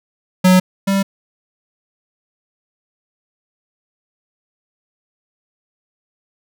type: tone pair in turn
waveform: square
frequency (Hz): 184.3 / 195.81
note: F#3 / G3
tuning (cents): -7 / -2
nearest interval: minor second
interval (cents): 105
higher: second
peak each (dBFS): -8 / -14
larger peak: first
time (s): 0.44-0.6 / 0.87-1.03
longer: neither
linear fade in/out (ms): 10
effects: none